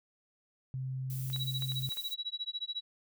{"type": "tone", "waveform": "sine", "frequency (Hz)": 130.81, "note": "C3", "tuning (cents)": 0, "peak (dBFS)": -34, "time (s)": [0.74, 1.89], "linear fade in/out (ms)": 0}
{"type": "noise", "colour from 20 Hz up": "violet", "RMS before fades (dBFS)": -45, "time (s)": [1.1, 2.14], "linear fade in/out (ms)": 0}
{"type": "clicks", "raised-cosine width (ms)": 0.3, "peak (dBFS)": [-34, -32, -32, -34, -35, -34], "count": 6, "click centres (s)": [1.301, 1.362, 1.623, 1.72, 1.922, 1.972]}
{"type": "tone with tremolo", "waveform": "sine", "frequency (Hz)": 3900, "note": "B7", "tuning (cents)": -23, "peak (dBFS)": -32, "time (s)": [1.33, 2.81], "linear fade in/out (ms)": 0, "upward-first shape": "sine", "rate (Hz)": 14, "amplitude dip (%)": 100}
{"effects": []}